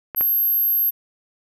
clicks, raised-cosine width 0.5 ms, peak -15 dBFS, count 2, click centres 0.148 / 0.21 s
sine tone, 12544 Hz, G9, in tune, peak -16 dBFS, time 0.16-0.91 s, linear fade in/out 20 ms
effects none

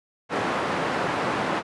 white band-pass noise, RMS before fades -26 dBFS, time 0.29-1.63 s, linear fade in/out 50 ms, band 140 to 1200 Hz, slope 12 dB/octave, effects resampled to 24000 Hz

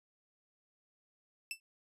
sawtooth tone with exponential decay, 2656 Hz, E7, 12 cents sharp, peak -30 dBFS, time 1.51-1.6 s, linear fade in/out 1 ms, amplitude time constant 18 ms, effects resampled to 32000 Hz

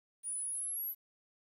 sine linear sweep, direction up, 9540 to 11840 Hz, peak -34 dBFS, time 0.23-0.95 s, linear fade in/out 50 ms, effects tanh soft clip ceiling -33 dBFS + 11-bit

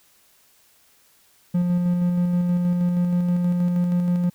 triangle tone with tremolo, 176.5 Hz, F3, 19 cents sharp, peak -15 dBFS, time 1.54-4.3 s, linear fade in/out 10 ms, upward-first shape square, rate 6.3 Hz, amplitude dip 25%, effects white hiss -58 dBFS RMS until 4.34 s

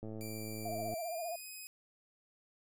click train, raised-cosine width 2 ms, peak -32 dBFS, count 100, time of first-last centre 0.03-0.938 s, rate 109 Hz
5% pulse tone with pitch glide, 2349 to 2518 Hz, D7 to D#7, 0 to +20 cents, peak -37 dBFS, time 0.21-1.67 s, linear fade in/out 0 ms, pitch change +120 cents, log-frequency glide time 0.98-1.47 s
sine tone with vibrato, 670 Hz, E5, 28 cents sharp, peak -37 dBFS, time 0.65-1.36 s, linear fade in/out 5 ms, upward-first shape sine, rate 15 Hz, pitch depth 93 cents each way
effects none

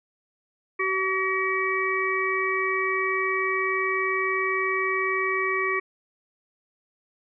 harmonic tone, 380.3 Hz, F#4, 48 cents sharp, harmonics 1 / 3 / 5 / 6, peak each -28 / -28 / -28 / -28 dBFS, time 0.79-5.8 s, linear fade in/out 10 ms, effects none

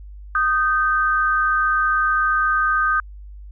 sine tone pair together, 1236.7 / 1552 Hz, D#6 / G6, -11 / -18 cents, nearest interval major third, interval 393 cents, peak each -18 / -19 dBFS, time 0.35-3 s, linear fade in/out 2 ms, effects added 50 Hz sine -35 dBFS peak until 3.51 s

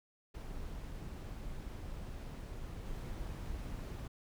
brown noise with level steps, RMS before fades -44 / -42 dBFS, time 0.34-4.08 s, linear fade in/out 10 ms, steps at 2.85 s, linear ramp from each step 20 ms, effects none

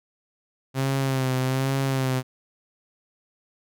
sawtooth tone with vibrato, 132.5 Hz, C3, 22 cents sharp, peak -18 dBFS, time 0.74-2.23 s, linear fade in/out 50 ms, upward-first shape sine, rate 1.2 Hz, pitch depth 44 cents each way, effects none

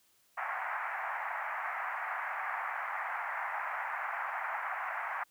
pink band-pass noise, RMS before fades -37 dBFS, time 0.37-5.24 s, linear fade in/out 10 ms, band 730 to 2100 Hz, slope 48 dB/octave, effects white hiss -69 dBFS RMS until 5.3 s

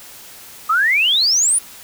sine exponential sweep, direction up, 1216 to 10050 Hz, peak -12 dBFS, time 0.69-1.59 s, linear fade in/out 10 ms, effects white hiss -39 dBFS RMS until 1.83 s

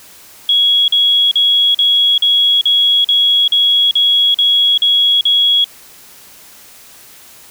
sine tone bursts, 3331 Hz, G#7, 4 cents sharp, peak -8 dBFS, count 12, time 0.49-5.643 s, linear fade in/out 2 ms, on 390 ms, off 43 ms, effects white hiss -40 dBFS RMS until 7.5 s

